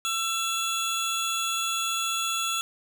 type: tone pair together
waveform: 25% pulse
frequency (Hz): 1341 / 3390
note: E6 / G#7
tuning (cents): +29 / +35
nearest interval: octave + major third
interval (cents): 1606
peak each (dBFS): -25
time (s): 0.05-2.61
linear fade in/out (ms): 0
effects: none